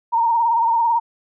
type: tone with vibrato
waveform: sine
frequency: 926 Hz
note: A#5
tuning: 12 cents flat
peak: -14 dBFS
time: 0.12-1 s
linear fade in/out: 20 ms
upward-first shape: sine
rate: 18 Hz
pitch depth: 51 cents each way
effects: none